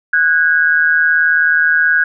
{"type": "tone pair together", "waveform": "sine", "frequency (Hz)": [1477, 1635.8], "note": ["F#6", "G#6"], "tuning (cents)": [-3, -27], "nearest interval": "major second", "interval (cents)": 176, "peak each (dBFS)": -12, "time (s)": [0.13, 2.04], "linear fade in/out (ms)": 5, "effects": []}